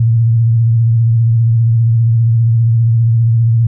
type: tone with vibrato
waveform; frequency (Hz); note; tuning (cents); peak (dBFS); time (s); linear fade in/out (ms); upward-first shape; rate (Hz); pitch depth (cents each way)
sine; 115; A#2; -23; -7; 0-3.67; 5; triangle; 15; 59
effects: none